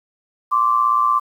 sine tone pair together, 1046.5 / 1163.4 Hz, C6 / D6, 0 / -17 cents, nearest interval major second, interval 183 cents, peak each -18 / -15 dBFS, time 0.51-1.2 s, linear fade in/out 20 ms, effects 8-bit

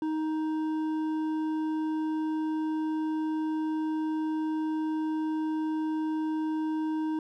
sine tone with hard clipping, 312.9 Hz, D#4, 10 cents sharp, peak -29 dBFS, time 0.02-7.19 s, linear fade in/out 2 ms, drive 7 dB, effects none

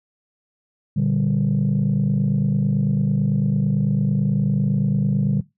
sine chord, G minor, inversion first, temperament equal with one note detuned, 118.03 / 146.83 / 196 Hz, Bb2 / D3 / G3, +22 / 0 / 0 cents, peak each -23 / -18 / -20 dBFS, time 0.96-5.41 s, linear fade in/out 10 ms, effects noise-tail reverb RT60 0.2 s tail -19 dB re dry + tanh soft clip ceiling -12 dBFS

